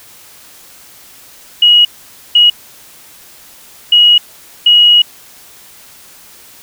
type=tone bursts at uneven times; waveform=sine; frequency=2900 Hz; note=F#7; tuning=35 cents flat; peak=-3 dBFS; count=4; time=1.62-1.85 / 2.35-2.5 / 3.92-4.18 / 4.66-5.02 s; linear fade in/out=5 ms; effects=white hiss -39 dBFS RMS until 6.62 s